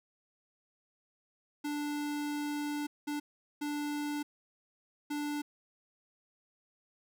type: tone bursts at uneven times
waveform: square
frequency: 293.7 Hz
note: D4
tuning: in tune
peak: -34 dBFS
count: 4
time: 1.64-2.87 / 3.07-3.2 / 3.61-4.23 / 5.1-5.42 s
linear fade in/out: 10 ms
effects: none